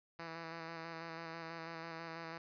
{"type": "tone with vibrato", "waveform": "5% pulse", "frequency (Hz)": 164.81, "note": "E3", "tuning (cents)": 0, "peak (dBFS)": -33, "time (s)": [0.19, 2.38], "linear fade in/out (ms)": 2, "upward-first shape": "square", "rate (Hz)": 6.1, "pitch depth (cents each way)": 20, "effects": ["resampled to 11025 Hz", "12-bit"]}